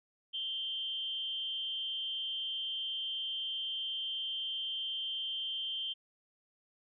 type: tone with amplitude modulation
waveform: sine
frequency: 3136 Hz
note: G7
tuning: in tune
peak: -32 dBFS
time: 0.33-5.94 s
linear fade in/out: 20 ms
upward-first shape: sine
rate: 277 Hz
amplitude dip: 55%
effects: none